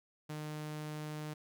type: tone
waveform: sawtooth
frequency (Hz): 152.2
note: D#3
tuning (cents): -38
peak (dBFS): -36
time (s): 0.29-1.34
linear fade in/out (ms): 10
effects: none